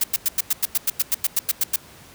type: noise bursts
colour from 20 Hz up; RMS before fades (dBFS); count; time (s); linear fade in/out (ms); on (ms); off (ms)
blue; -19; 15; 0.01-1.761; 5; 29; 94
effects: pink hiss -46 dBFS RMS until 2.14 s + high-pass 60 Hz 12 dB/octave